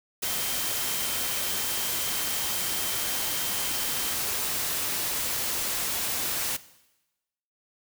sine tone in noise, 3136 Hz, G7, in tune, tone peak -40 dBFS, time 0.25-4.13 s, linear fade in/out 10 ms, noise white, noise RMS -29 dBFS, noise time 0.22-6.57 s, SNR -14 dB, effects noise-tail reverb RT60 1.0 s tail -18 dB re dry

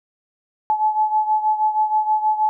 sine beating tone pair, 858 / 864.3 Hz, A5 / A5, -44 / -31 cents, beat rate 6.3 Hz, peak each -17 / -22 dBFS, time 0.7-2.49 s, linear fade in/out 0 ms, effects none

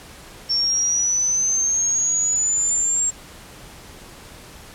sine linear sweep, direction up, 5440 to 7500 Hz, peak -17 dBFS, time 0.49-3.11 s, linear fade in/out 20 ms, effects pink hiss -42 dBFS RMS until 4.74 s + low-pass 12000 Hz 12 dB/octave

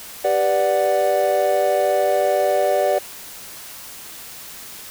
triangle chord, G major seventh, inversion none, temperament equal, 392 / 493.9 / 587.3 / 740 Hz, G4 / B4 / D5 / F#5, 0 / 0 / 0 / 0 cents, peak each -22 / -22 / -16 / -20 dBFS, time 0.24-2.99 s, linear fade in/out 10 ms, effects white hiss -37 dBFS RMS until 4.9 s

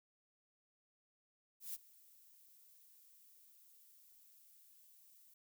violet noise with ADSR envelope, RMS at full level -43 dBFS, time 1.6-5.34 s, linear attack 140 ms, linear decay 29 ms, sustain -22 dB, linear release 4 ms, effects none

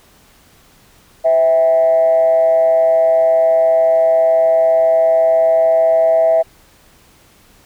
sine tone with frequency modulation, 653 Hz, E5, 17 cents flat, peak -8 dBFS, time 1.24-6.43 s, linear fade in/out 20 ms, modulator 146 Hz, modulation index 0.38, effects tanh soft clip ceiling -4 dBFS + pink hiss -49 dBFS RMS until 7.65 s

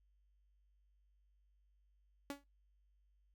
sawtooth tone with exponential decay, 282.4 Hz, C#4, 32 cents sharp, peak -34 dBFS, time 2.3-2.44 s, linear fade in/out 1 ms, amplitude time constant 29 ms, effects noise-tail reverb RT60 0.2 s tail -19 dB re dry + added 50 Hz sine -70 dBFS peak until 3.34 s

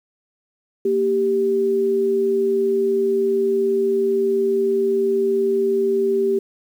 sine tone pair together, 233.1 / 392 Hz, A#3 / G4, 0 / 0 cents, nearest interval major sixth, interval 900 cents, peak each -26 / -16 dBFS, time 0.85-6.39 s, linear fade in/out 5 ms, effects 8-bit

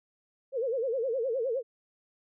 sine tone with vibrato, 493.9 Hz, B4, in tune, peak -27 dBFS, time 0.52-1.63 s, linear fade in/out 50 ms, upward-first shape sine, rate 9.7 Hz, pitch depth 190 cents each way, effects none

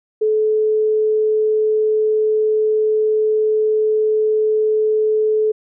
sine tone, 431.6 Hz, A4, 33 cents flat, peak -13 dBFS, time 0.21-5.52 s, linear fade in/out 10 ms, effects none

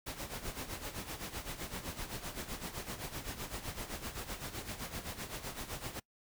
pink noise with tremolo, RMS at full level -40 dBFS, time 0.06-6 s, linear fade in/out 10 ms, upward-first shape sine, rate 7.8 Hz, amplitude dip 70%, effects noise-tail reverb RT60 0.1 s tail -24 dB re dry

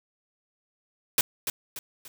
white noise with echo, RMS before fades -21 dBFS, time 1.18-1.21 s, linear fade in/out 2 ms, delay 290 ms, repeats 3, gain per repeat -8 dB, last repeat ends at 2.08 s, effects none

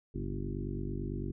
harmonic tone with a mistuned harmonic, 49 Hz, G1, in tune, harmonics 1 / 2 / 3 / 4 / 5 / 6 / 7 / 8, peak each -39 / -42 / -40 / -46 / -42 / -46 / -43 / -46 dBFS, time 0.14-1.32 s, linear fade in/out 10 ms, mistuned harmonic 3, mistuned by -87 cents, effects none

